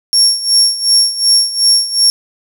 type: tone with tremolo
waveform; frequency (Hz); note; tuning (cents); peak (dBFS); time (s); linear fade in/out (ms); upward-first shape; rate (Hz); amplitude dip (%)
35% pulse; 5510; F8; -24; -3; 0.13-2.1; 0; sine; 2.7; 80
effects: none